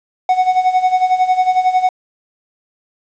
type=tone with tremolo; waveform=triangle; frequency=740 Hz; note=F#5; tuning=in tune; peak=-6 dBFS; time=0.29-1.89 s; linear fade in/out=2 ms; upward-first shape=sine; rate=11 Hz; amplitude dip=75%; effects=resampled to 16000 Hz + 7-bit